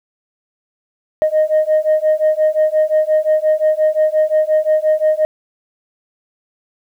sine beating tone pair, 617 / 622.7 Hz, D#5 / D#5, -15 / +1 cents, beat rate 5.7 Hz, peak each -13 dBFS, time 1.22-5.25 s, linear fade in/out 0 ms, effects tanh soft clip ceiling -7 dBFS + 8-bit

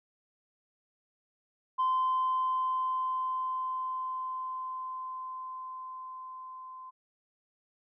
sine tone with level ramp, 1033 Hz, C6, 22 cents flat, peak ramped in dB -23 to -43 dBFS, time 1.78-6.91 s, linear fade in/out 20 ms, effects tanh soft clip ceiling -22 dBFS

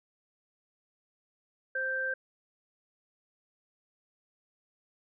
sine tone pair together, 523.6 / 1568 Hz, C5 / G6, +1 / 0 cents, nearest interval octave + perfect fifth, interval 1899 cents, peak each -37 / -30 dBFS, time 1.75-2.14 s, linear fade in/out 5 ms, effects none

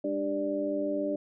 sine tone cluster, 202.7 / 296.7 / 394.9 / 589 Hz, G#3 / D4 / G4 / D5, -42 / +18 / +13 / +5 cents, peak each -40 / -31 / -36 / -31 dBFS, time 0.04-1.16 s, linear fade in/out 5 ms, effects none

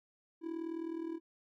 triangle tone with amplitude modulation, 329.6 Hz, E4, in tune, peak -32 dBFS, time 0.41-1.2 s, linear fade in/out 50 ms, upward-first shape sine, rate 39.5 Hz, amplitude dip 75%, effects none

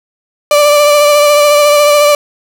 35% pulse tone with vibrato, 587.3 Hz, D5, in tune, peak -3 dBFS, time 0.51-2.15 s, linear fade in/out 2 ms, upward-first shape triangle, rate 14 Hz, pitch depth 27 cents each way, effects none

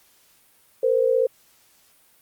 sine tone pair together, 460.3 / 516.7 Hz, A#4 / C5, -22 / -22 cents, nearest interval major second, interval 200 cents, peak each -20 / -19 dBFS, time 0.83-1.27 s, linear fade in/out 5 ms, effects white hiss -58 dBFS RMS until 2.21 s + Opus 48 kbps

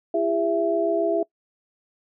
sine tone cluster, 336.6 / 403.7 / 665 Hz, E4 / G#4 / E5, +36 / -49 / +15 cents, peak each -25 / -25 / -22 dBFS, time 0.14-1.23 s, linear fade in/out 5 ms, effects noise-tail reverb RT60 0.1 s tail -24 dB re dry

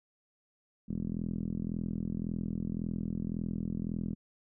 5% pulse tone with low-pass filter, 41.84 Hz, E1, 27 cents sharp, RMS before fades -35 dBFS, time 0.88-4.15 s, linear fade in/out 20 ms, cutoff 210 Hz, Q 3, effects none

